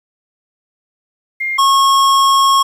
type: tone pair in turn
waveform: sine / square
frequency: 2118 / 1091.3 Hz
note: C7 / C#6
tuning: +21 / -27 cents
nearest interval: major seventh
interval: 1148 cents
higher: first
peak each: -16 / -9 dBFS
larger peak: second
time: 1.4-1.58 / 1.58-2.63 s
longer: second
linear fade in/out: 10 ms
effects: low-pass 10000 Hz 12 dB/octave + 8-bit